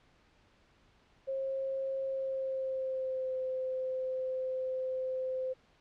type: tone with pitch glide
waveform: sine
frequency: 536 to 517.7 Hz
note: C5 to C5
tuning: +42 to -18 cents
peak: -32 dBFS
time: 1.27-5.54 s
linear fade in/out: 20 ms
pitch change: -60 cents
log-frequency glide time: 2.05-3.36 s
effects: pink hiss -66 dBFS RMS until 5.8 s + low-pass 4000 Hz 12 dB/octave